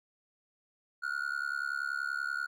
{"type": "tone with amplitude modulation", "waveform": "triangle", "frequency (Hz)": 1442, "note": "F#6", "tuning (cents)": -45, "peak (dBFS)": -26, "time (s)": [1.02, 2.47], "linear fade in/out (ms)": 20, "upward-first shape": "sine", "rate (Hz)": 70.4, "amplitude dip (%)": 100, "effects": []}